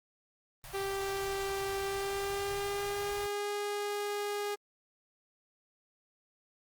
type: band-stop noise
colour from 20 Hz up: pink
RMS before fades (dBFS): -46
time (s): 0.64-3.26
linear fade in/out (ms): 0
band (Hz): 160 to 560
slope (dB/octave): 96
type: tone with pitch glide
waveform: sawtooth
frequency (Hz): 392 to 410.8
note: G4 to G#4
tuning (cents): 0 to -19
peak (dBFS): -29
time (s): 0.73-4.56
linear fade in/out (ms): 20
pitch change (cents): +81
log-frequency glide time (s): 1.78-3.5
effects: Opus 24 kbps